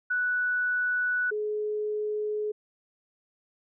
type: tone pair in turn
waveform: sine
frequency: 1480 / 423.1 Hz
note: F#6 / G#4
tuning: 0 / +32 cents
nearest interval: octave + minor seventh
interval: 2168 cents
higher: first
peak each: -24 / -27 dBFS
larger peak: first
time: 0.1-1.31 / 1.31-2.52 s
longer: neither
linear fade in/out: 10 ms
effects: none